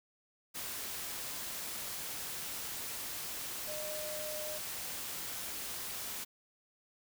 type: tone in noise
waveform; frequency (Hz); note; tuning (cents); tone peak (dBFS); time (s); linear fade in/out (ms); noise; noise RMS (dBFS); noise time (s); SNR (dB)
sine; 610; D#5; -34; -41; 3.67-4.59; 20; white; -41; 0.54-6.25; -3
effects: none